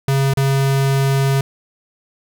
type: tone with dropouts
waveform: square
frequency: 136.5 Hz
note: C#3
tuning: 26 cents flat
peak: -14 dBFS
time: 0.08-1.41 s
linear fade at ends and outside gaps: 2 ms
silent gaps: 0.337-0.372 s
effects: 9-bit